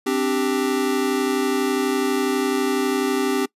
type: chord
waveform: square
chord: C suspended second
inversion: none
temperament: equal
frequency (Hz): 261.6 / 293.7 / 392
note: C4 / D4 / G4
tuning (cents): 0 / 0 / 0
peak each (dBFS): -24 / -26 / -23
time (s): 0.06-3.46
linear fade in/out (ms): 10
effects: noise-tail reverb RT60 0.1 s tail -23 dB re dry + resampled to 32000 Hz